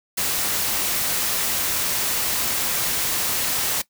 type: noise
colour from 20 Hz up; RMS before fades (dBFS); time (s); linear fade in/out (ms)
white; -23; 0.17-3.82; 10
effects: noise-tail reverb RT60 0.1 s tail -18 dB re dry